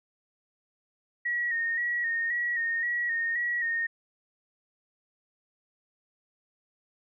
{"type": "tone with vibrato", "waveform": "sine", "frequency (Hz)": 1882, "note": "A#6", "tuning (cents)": 16, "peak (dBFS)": -26, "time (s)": [1.25, 3.87], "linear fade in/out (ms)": 10, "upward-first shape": "square", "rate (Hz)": 1.9, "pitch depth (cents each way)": 35, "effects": []}